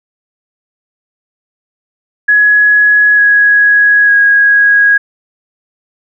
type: tone with pitch steps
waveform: sine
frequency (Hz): 1681 / 1665.5 / 1650.2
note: G#6 / G#6 / G#6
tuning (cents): +20 / +4 / -12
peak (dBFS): -4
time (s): 2.28-4.98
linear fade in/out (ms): 10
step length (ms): 900
effects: none